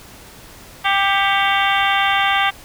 harmonic tone with a mistuned harmonic, 394.6 Hz, G4, 11 cents sharp, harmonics 2 / 3 / 4 / 5 / 6 / 7 / 8 / 9, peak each -19 / -21 / -22 / -23 / -24 / -24 / -25 / -26 dBFS, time 0.84-2.51 s, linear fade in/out 20 ms, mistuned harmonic 6, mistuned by -94 cents, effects pink hiss -41 dBFS RMS until 2.64 s

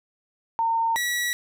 sine / sawtooth tone pair in turn, 912 / 1935.9 Hz, A#5 / B6, -38 / -35 cents, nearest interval octave + minor second, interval 1303 cents, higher second, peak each -20 dBFS, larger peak neither, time 0.59-0.96 / 0.96-1.33 s, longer neither, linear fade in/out 0 ms, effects none

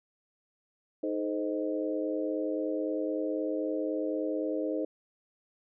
harmonic tone with a mistuned harmonic, 103.83 Hz, G#2, in tune, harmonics 3 / 4 / 5 / 6, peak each -32 / -36 / -34 / -38 dBFS, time 1.03-4.85 s, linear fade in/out 5 ms, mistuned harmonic 4, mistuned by +58 cents, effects none

